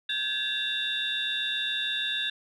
sine tone cluster, 1575 / 1702 / 2747 / 3566 / 3800 Hz, G6 / G#6 / F7 / A7 / A#7, +8 / +42 / -29 / +22 / +33 cents, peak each -36 / -34 / -36 / -29 / -34 dBFS, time 0.09-2.3 s, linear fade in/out 5 ms, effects tanh soft clip ceiling -19 dBFS

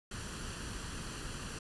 pink noise with comb filter, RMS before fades -42 dBFS, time 0.11-1.59 s, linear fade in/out 5 ms, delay 0.68 ms, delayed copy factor +0.55, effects resampled to 24000 Hz

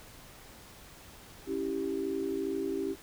sine chord, C# diminished, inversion none, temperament equal, 277.2 / 329.6 / 392 Hz, C#4 / E4 / G4, 0 / 0 / 0 cents, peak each -36 / -36 / -33 dBFS, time 1.46-2.96 s, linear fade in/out 50 ms, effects pink hiss -52 dBFS RMS until 3.02 s

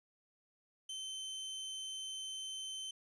sawtooth tone, 3086 Hz, G7, 28 cents flat, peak -38 dBFS, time 0.89-2.91 s, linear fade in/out 5 ms, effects resampled to 22050 Hz

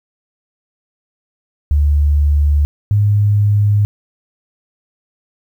sine tone pair in turn, 73.1 / 103.38 Hz, D2 / G#2, -7 / -7 cents, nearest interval tritone, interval 600 cents, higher second, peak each -9 / -9 dBFS, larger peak neither, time 1.71-2.65 / 2.91-3.85 s, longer neither, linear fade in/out 0 ms, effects 8-bit

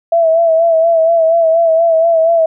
sine tone with vibrato, 659.3 Hz, E5, in tune, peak -7 dBFS, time 0.12-2.46 s, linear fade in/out 5 ms, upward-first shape sine, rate 4.2 Hz, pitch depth 45 cents each way, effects none

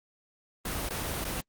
pink noise with dropouts, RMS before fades -33 dBFS, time 0.65-1.41 s, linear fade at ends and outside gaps 5 ms, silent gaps 0.891-0.904 / 1.244-1.249 s, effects Opus 24 kbps

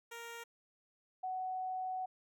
10% pulse / sine tone pair in turn, 466.2 / 745.6 Hz, A#4 / F#5, 0 / +13 cents, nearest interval minor sixth, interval 813 cents, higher second, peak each -37 / -36 dBFS, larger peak second, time 0.11-0.44 / 1.23-2.06 s, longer second, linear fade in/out 10 ms, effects none

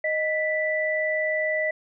sine tone pair together, 622.3 / 1975.7 Hz, D#5 / B6, 0 / 0 cents, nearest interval octave + minor sixth, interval 2000 cents, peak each -25 dBFS, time 0.04-1.71 s, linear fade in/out 5 ms, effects none

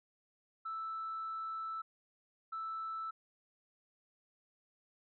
sine tone bursts at uneven times, 1318.5 Hz, E6, in tune, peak -37 dBFS, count 2, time 0.65-1.82 / 2.52-3.11 s, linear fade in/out 10 ms, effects tanh soft clip ceiling -34 dBFS

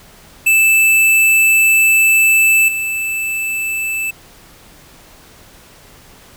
square tone with level steps, 2637 Hz, E7, in tune, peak -9 / -18 dBFS, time 0.46-4.11 s, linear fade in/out 10 ms, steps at 2.68 s, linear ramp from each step 5 ms, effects pink hiss -43 dBFS RMS until 6.36 s

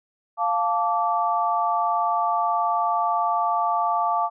sine chord, D minor, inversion first, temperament equal with one note detuned, 698.5 / 880 / 1160.5 Hz, F5 / A5 / D6, 0 / 0 / -21 cents, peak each -24 dBFS, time 0.37-4.3 s, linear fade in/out 50 ms, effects none

